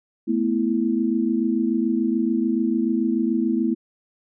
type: chord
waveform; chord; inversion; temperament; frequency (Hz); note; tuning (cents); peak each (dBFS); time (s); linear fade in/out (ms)
sine; A suspended second; none; equal; 220 / 246.9 / 329.6; A3 / B3 / E4; 0 / 0 / 0; -23; 0.27-3.75; 20
effects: none